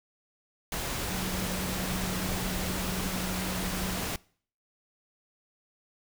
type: tone in noise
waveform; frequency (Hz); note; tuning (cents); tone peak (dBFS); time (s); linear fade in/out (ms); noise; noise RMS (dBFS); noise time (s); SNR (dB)
sine; 185; F#3; 0; -34; 1.1-4; 2; pink; -33; 0.72-4.16; -4
effects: noise-tail reverb RT60 0.5 s tail -23 dB re dry